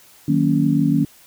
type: chord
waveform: sine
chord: D# minor seventh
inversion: none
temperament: just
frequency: 155.56 / 186.68 / 233.3 / 280 Hz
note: D#3 / F#3 / A#3 / C#4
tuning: 0 / +16 / +2 / +18 cents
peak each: -19 / -23 / -20 / -18 dBFS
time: 0.28-1.05 s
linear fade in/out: 5 ms
effects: white hiss -49 dBFS RMS until 1.26 s